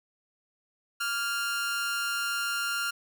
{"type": "tone with amplitude modulation", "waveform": "sawtooth", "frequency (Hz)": 1397, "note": "F6", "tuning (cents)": 0, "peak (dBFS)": -22, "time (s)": [1, 2.91], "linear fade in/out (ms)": 10, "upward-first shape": "sine", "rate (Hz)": 242, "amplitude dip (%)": 55, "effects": []}